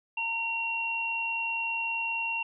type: tone pair together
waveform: sine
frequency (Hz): 916 / 2745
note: A#5 / F7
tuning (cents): -31 / -31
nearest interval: octave + perfect fifth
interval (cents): 1900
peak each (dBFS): -35 / -29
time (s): 0.17-2.43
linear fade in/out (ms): 5
effects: none